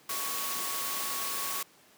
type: tone in noise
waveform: sine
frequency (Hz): 1114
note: C#6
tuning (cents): +8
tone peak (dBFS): -39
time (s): 0.09-1.63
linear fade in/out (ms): 5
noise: white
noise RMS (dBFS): -34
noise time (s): 0.09-1.63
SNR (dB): -8
effects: pink hiss -59 dBFS RMS until 1.97 s + high-pass 200 Hz 12 dB/octave